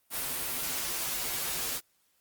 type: noise with comb filter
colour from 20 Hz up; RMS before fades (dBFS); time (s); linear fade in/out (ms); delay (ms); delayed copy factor
white; -33; 0.1-1.81; 50; 9.8; -0.75
effects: white hiss -71 dBFS RMS until 2.2 s + Opus 32 kbps